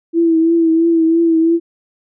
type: tone with vibrato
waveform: sine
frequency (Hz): 329.6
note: E4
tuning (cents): 0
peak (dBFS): -9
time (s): 0.13-1.6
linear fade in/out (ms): 50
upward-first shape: triangle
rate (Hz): 3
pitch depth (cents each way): 44
effects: none